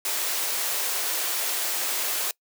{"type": "high-pass noise", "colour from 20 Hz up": "white", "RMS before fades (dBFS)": -27, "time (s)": [0.05, 2.31], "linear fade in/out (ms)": 2, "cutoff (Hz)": 360, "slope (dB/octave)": 24, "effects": ["noise-tail reverb RT60 0.1 s tail -23 dB re dry"]}